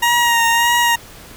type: tone with vibrato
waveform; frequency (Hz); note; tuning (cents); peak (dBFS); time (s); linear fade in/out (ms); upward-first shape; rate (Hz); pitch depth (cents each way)
20% pulse; 940; A#5; +14; -7; 0.02-0.96; 10; sine; 1.7; 28
effects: pink hiss -39 dBFS RMS until 1.36 s